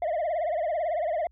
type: tone with vibrato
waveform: sine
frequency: 652 Hz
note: E5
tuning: 19 cents flat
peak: -22 dBFS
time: 0.02-1.27 s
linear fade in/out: 2 ms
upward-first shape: triangle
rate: 18 Hz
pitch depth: 180 cents each way
effects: tanh soft clip ceiling -24 dBFS + added 60 Hz sine -56 dBFS peak until 1.31 s